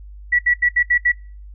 sine tone bursts at uneven times, 1944 Hz, B6, 28 cents flat, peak -12 dBFS, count 6, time 0.32-0.39 / 0.46-0.54 / 0.62-0.69 / 0.76-0.83 / 0.9-0.98 / 1.05-1.12 s, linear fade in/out 10 ms, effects noise-tail reverb RT60 0.4 s tail -25 dB re dry + added 50 Hz sine -35 dBFS peak until 1.54 s

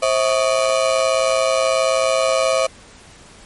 35% pulse ring-modulated tone, 590 Hz, D5, 8 cents sharp, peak -10 dBFS, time 0.02-2.67 s, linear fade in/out 10 ms, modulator 59.3 Hz, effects pink hiss -44 dBFS RMS until 3.45 s + MP3 48 kbps

